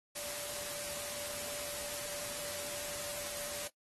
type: tone in noise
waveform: sine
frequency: 583 Hz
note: D5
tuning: 13 cents flat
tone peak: -47 dBFS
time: 0.15-3.68 s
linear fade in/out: 10 ms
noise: white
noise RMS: -41 dBFS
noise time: 0.15-3.68 s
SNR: -9 dB
effects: noise-tail reverb RT60 0.1 s tail -18 dB re dry + AAC 32 kbps